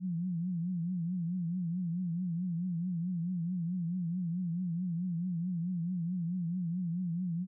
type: tone with vibrato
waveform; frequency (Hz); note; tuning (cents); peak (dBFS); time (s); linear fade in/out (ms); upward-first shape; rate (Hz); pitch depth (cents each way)
sine; 174.9; F3; +3; -31; 0-7.47; 50; triangle; 4.6; 130
effects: none